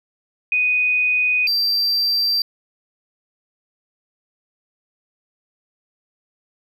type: tone pair in turn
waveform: sine / triangle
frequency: 2489 / 4699 Hz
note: D#7 / D8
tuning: 0 / 0 cents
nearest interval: major seventh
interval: 1100 cents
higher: second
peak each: -15 / -15 dBFS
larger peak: neither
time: 0.52-1.47 / 1.47-2.42 s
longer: neither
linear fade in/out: 2 ms
effects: none